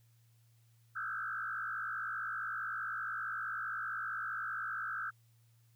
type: tone with frequency modulation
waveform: sine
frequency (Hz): 1439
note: F#6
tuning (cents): -49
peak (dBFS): -36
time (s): 0.95-5.11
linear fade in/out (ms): 20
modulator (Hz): 55.3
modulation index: 3
effects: added 115 Hz sine -64 dBFS peak until 5.75 s + white hiss -75 dBFS RMS until 5.75 s